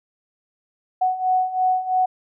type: beating tone pair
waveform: sine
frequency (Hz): 740 / 743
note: F#5 / F#5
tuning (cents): 0 / +7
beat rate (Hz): 3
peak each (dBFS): -23 / -19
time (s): 1.01-2.06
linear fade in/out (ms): 10
effects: none